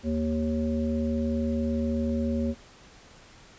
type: harmonic tone with a mistuned harmonic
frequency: 77.78 Hz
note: D#2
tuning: in tune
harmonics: 1 / 3 / 5 / 7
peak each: -31 / -26 / -37 / -34 dBFS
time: 0.03-2.55 s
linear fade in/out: 50 ms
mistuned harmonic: 7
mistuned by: +16 cents
effects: pink hiss -52 dBFS RMS until 3.58 s + resampled to 16000 Hz